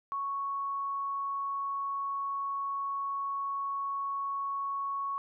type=tone; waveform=sine; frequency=1108.7 Hz; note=C#6; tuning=in tune; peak=-31 dBFS; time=0.12-5.18 s; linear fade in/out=0 ms; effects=none